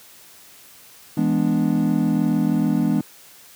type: chord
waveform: triangle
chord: E dominant seventh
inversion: none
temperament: equal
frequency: 164.81 / 207.7 / 246.9 / 293.7 Hz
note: E3 / G#3 / B3 / D4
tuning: 0 / 0 / 0 / 0 cents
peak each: -21 / -20 / -20 / -21 dBFS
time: 1.17-3.01 s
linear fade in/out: 5 ms
effects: white hiss -47 dBFS RMS until 3.55 s + high-pass 80 Hz 12 dB/octave